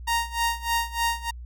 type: tone with tremolo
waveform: sawtooth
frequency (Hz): 931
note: A#5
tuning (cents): -2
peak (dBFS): -17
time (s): 0.07-1.31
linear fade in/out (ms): 10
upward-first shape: sine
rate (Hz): 3.3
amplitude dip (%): 90
effects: added 60 Hz sine -36 dBFS peak until 1.45 s